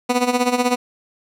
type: tone with tremolo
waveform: 15% pulse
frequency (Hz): 246.9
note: B3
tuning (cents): 0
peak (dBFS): -7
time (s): 0.09-0.76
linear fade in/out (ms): 10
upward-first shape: sine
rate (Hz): 16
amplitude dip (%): 75
effects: low-pass 12000 Hz 12 dB/octave